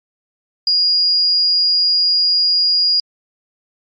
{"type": "tone", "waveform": "sine", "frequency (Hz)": 4862, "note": "D#8", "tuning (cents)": -41, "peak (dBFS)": -11, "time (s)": [0.67, 3], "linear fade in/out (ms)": 2, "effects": ["MP3 32 kbps"]}